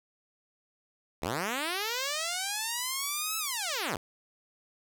5% pulse linear two-way sweep, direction up then down, 66.3 to 1318.5 to 66.3 Hz, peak -19 dBFS, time 1.22-3.97 s, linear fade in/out 5 ms, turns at 3.38 s, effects none

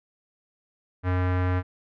square tone with low-pass filter, 91 Hz, F#2, 28 cents flat, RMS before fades -24 dBFS, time 1.03-1.63 s, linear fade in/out 50 ms, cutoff 1700 Hz, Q 1.7, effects none

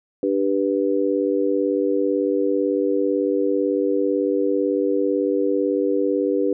sine chord, G major, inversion second, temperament just, 294 / 392 / 490 Hz, D4 / G4 / B4, +2 / 0 / -14 cents, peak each -22 dBFS, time 0.23-6.53 s, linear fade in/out 2 ms, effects none

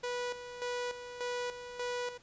sawtooth tone with tremolo, 489.7 Hz, B4, 15 cents flat, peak -30 dBFS, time 0.03-2.18 s, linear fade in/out 10 ms, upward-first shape square, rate 1.7 Hz, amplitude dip 65%, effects pink hiss -62 dBFS RMS until 2.22 s + resampled to 16000 Hz

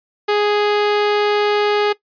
sawtooth tone, 415.3 Hz, G#4, in tune, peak -10 dBFS, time 0.28-1.93 s, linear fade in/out 10 ms, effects noise-tail reverb RT60 0.1 s tail -18 dB re dry + resampled to 11025 Hz

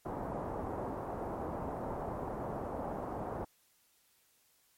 white low-pass noise, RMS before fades -39 dBFS, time 0.05-3.45 s, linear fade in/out 10 ms, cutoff 900 Hz, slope 24 dB/octave, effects white hiss -70 dBFS RMS until 4.77 s + MP3 64 kbps

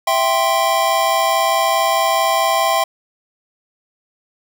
square chord, C major, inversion first, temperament equal, 659.3 / 784 / 1046.5 Hz, E5 / G5 / C6, 0 / 0 / 0 cents, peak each -19 dBFS, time 0.07-2.84 s, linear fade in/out 5 ms, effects none

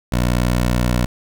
15% pulse tone, 60.7 Hz, B1, 29 cents flat, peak -9 dBFS, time 0.12-1.06 s, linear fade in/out 5 ms, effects none

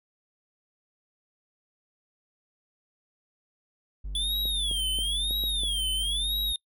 triangle tone, 49 Hz, G1, in tune, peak -30 dBFS, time 4.04-6.53 s, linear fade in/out 10 ms
square tone with vibrato, 3419 Hz, G#7, 50 cents sharp, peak -27 dBFS, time 4.15-6.56 s, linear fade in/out 2 ms, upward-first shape sine, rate 1 Hz, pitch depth 200 cents each way
clicks, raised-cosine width 2 ms, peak -27 dBFS, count 6, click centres 4.455 / 4.713 / 4.988 / 5.309 / 5.438 / 5.635 s
effects noise-tail reverb RT60 0.1 s tail -23 dB re dry

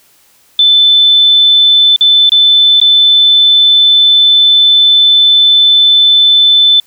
sine tone with dropouts, 3520 Hz, A7, in tune, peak -3 dBFS, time 0.59-6.8 s, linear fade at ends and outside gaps 2 ms, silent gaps 1.962-2.009 / 2.294-2.319 / 2.801-2.814 s, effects white hiss -48 dBFS RMS until 6.86 s

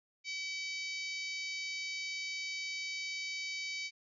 harmonic tone, 763 Hz, G5, 47 cents flat, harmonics 3 / 4 / 5 / 6 / 7 / 8 / 9, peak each -39 / -50 / -48 / -44 / -50 / -50 / -54 dBFS, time 0.24-3.91 s, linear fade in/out 50 ms, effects none

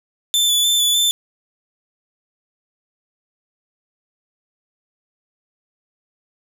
sawtooth tone with vibrato, 3500 Hz, A7, 10 cents flat, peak -11 dBFS, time 0.34-1.11 s, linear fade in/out 0 ms, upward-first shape square, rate 3.3 Hz, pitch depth 20 cents each way, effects none

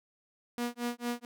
sawtooth tone with tremolo, 240.3 Hz, B3, 47 cents flat, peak -26 dBFS, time 0.58-1.25 s, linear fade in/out 0 ms, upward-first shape sine, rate 4.4 Hz, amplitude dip 100%, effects none

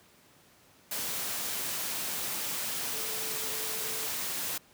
sine tone in noise, 440 Hz, A4, in tune, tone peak -45 dBFS, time 2.93-4.07 s, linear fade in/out 5 ms, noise white, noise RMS -34 dBFS, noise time 0.91-4.58 s, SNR -14 dB, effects pink hiss -60 dBFS RMS until 4.73 s + high-pass 100 Hz 12 dB/octave

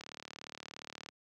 click train, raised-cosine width 0.2 ms, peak -27 dBFS, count 41, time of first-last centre 0.01-1.088 s, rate 37.1 Hz, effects high-pass 150 Hz 12 dB/octave

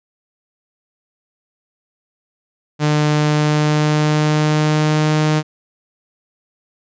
sawtooth tone with pitch glide, 150.3 to 153.72 Hz, D3 to D#3, +40 to -21 cents, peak -9 dBFS, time 2.79-5.43 s, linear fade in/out 50 ms, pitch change +39 cents, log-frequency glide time 3.24-5.16 s, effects resampled to 16000 Hz

